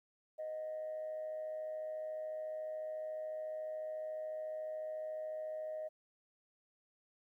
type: tone with amplitude modulation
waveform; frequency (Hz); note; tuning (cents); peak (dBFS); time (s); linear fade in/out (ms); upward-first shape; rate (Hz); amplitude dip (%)
sine; 623; D#5; +2; -36; 0.38-5.89; 20; sine; 114; 45
effects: tanh soft clip ceiling -35 dBFS + 13-bit